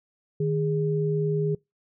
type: tone pair together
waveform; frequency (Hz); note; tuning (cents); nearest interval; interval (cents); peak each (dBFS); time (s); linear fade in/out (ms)
sine; 154.87 / 411.3; D#3 / G#4; -8 / -17; octave + perfect fourth; 1691; -24 / -26; 0.4-1.55; 5
effects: noise-tail reverb RT60 0.2 s tail -25 dB re dry